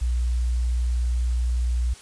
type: tone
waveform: sine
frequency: 60.6 Hz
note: B1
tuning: 32 cents flat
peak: -20 dBFS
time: 0.01-1.94 s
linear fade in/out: 10 ms
effects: white hiss -46 dBFS RMS until 2.01 s + resampled to 22050 Hz